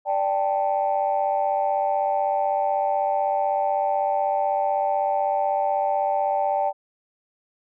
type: chord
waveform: sine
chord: D suspended fourth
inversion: none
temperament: equal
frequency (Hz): 587.3 / 784 / 880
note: D5 / G5 / A5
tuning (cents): 0 / 0 / 0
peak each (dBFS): -24 / -22 / -26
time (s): 0.05-6.73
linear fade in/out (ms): 50
effects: tanh soft clip ceiling -12 dBFS